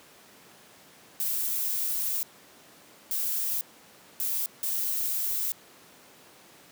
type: noise bursts at uneven times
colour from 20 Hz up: violet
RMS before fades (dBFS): -29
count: 4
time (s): 1.2-2.23 / 3.11-3.61 / 4.2-4.46 / 4.63-5.52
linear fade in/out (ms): 0
effects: pink hiss -53 dBFS RMS until 6.71 s + high-pass 200 Hz 12 dB/octave